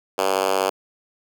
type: tone with high-pass filter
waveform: 5% pulse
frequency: 95.9 Hz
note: G2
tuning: 37 cents flat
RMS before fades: -21 dBFS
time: 0.18-0.7 s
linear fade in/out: 5 ms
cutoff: 470 Hz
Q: 1.6
effects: none